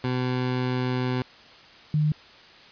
20% pulse / sine tone pair in turn, 126.5 / 151.7 Hz, B2 / D#3, +42 / -44 cents, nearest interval minor third, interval 314 cents, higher second, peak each -19 dBFS, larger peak neither, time 0.04-1.22 / 1.94-2.12 s, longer first, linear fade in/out 2 ms, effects white hiss -49 dBFS RMS until 2.71 s + resampled to 11025 Hz

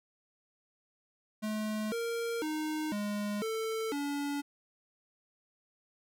square tone with pitch steps, 214.7 / 464.4 / 308.9 / 206.5 / 444.2 / 285.8 Hz, A3 / A#4 / D#4 / G#3 / A4 / D4, -42 / -7 / -12 / -10 / +16 / -47 cents, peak -33 dBFS, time 1.42-4.42 s, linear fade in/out 20 ms, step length 500 ms, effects none

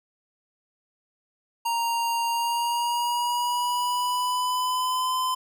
square tone with pitch glide, 932.3 to 1022.6 Hz, A#5 to C6, 0 to -40 cents, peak -24 dBFS, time 1.65-5.35 s, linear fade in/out 10 ms, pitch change +160 cents, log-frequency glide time 2.28-5.15 s, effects none

